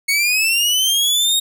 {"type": "linear sweep", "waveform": "sawtooth", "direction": "up", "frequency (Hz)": [2200, 3759], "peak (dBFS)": -11, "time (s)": [0.08, 1.4], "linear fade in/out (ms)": 10, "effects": []}